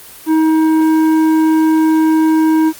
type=tone with tanh clipping; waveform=triangle; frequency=316.9 Hz; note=D#4; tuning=32 cents sharp; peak=-10 dBFS; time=0.26-2.73 s; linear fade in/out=50 ms; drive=14 dB; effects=white hiss -36 dBFS RMS until 2.79 s + Opus 24 kbps